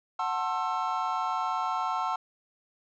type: chord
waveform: triangle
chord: F# half-diminished seventh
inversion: none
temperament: just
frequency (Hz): 740 / 888 / 1065.6 / 1332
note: F#5 / A5 / C6 / E6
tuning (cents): 0 / +16 / +31 / +18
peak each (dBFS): -31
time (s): 0.19-2.16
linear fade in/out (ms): 5
effects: resampled to 16000 Hz